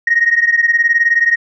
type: beating tone pair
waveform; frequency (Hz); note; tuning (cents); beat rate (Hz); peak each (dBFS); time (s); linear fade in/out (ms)
sine; 1864.7 / 1883.7; A#6 / A#6; 0 / +18; 19; -11 / -13; 0.07-1.36; 5
effects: tanh soft clip ceiling -2 dBFS